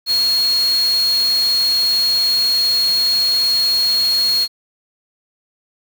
sine tone in noise, 4301 Hz, C8, 47 cents sharp, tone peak -13 dBFS, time 0.06-4.48 s, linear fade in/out 50 ms, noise white, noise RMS -28 dBFS, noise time 0.06-4.48 s, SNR +12 dB, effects none

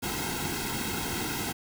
pink noise with comb filter, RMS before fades -32 dBFS, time 0.02-1.53 s, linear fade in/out 20 ms, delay 1.7 ms, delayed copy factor -0.85, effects none

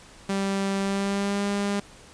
sawtooth tone with pitch glide, 196 to 201.6 Hz, G3 to G3, 0 to +49 cents, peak -20 dBFS, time 0.29-1.8 s, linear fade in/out 5 ms, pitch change +49 cents, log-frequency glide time 0.81-1.43 s, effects pink hiss -49 dBFS RMS until 2.13 s + resampled to 22050 Hz

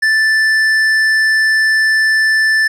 triangle tone with tanh clipping, 1760 Hz, A6, in tune, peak -11 dBFS, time 0.02-2.68 s, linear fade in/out 10 ms, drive 13 dB, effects none

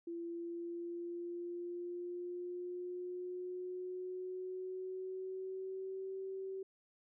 sine tone with pitch glide, 339.4 to 383.2 Hz, F4 to G4, -49 to -39 cents, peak -40 dBFS, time 0.07-6.63 s, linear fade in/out 5 ms, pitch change +210 cents, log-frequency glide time 0.24-6.17 s, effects none

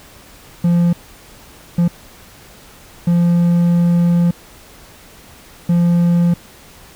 triangle tone bursts at uneven times, 172.6 Hz, F3, 20 cents flat, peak -8 dBFS, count 4, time 0.64-0.93 / 1.78-1.88 / 3.07-4.31 / 5.69-6.34 s, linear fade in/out 5 ms, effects pink hiss -42 dBFS RMS until 6.95 s

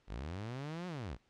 sawtooth linear two-way sweep, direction up then down, 42.49 to 184.9 to 42.49 Hz, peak -36 dBFS, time 0.07-1.18 s, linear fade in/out 50 ms, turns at 0.87 s, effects pink hiss -73 dBFS RMS until 1.29 s + low-pass 5000 Hz 12 dB/octave

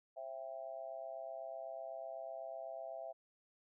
sine tone with amplitude modulation, 664 Hz, E5, 12 cents sharp, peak -39 dBFS, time 0.16-3.13 s, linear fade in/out 20 ms, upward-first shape sine, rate 128 Hz, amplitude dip 95%, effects none

